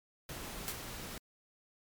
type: noise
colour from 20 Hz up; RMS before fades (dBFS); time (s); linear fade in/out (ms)
pink; -44; 0.29-1.18; 2
type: noise with exponential decay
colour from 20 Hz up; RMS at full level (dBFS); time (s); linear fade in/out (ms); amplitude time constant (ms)
white; -34; 0.68-0.83; 0; 31
effects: MP3 96 kbps